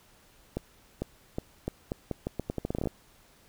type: accelerating click train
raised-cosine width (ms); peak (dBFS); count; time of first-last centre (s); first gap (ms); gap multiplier
2; -17; 18; 0.57-2.873; 450; 0.81
effects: pink hiss -60 dBFS RMS until 3.48 s